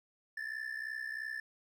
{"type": "ring-modulated tone", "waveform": "triangle", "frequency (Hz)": 1760, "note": "A6", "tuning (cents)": 0, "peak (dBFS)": -33, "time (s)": [0.37, 1.4], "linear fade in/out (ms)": 2, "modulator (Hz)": 31.5, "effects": ["12-bit"]}